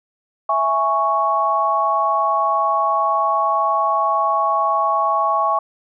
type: chord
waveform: sine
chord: C# minor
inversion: first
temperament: equal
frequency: 659.3 / 830.6 / 1108.7 Hz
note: E5 / G#5 / C#6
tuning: 0 / 0 / 0 cents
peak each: -22 / -21 / -17 dBFS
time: 0.49-5.59 s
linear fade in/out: 5 ms
effects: none